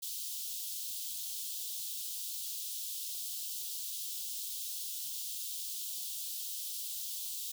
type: high-pass noise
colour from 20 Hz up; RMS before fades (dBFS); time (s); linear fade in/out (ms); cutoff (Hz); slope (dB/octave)
white; -40; 0.02-7.52; 10; 3100; 48
effects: none